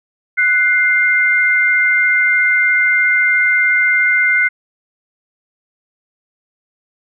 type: tone pair together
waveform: sine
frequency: 1484.2 / 2099 Hz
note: F#6 / C7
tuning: +5 / +5 cents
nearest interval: tritone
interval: 600 cents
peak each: -14 / -12 dBFS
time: 0.37-4.49 s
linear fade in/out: 20 ms
effects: none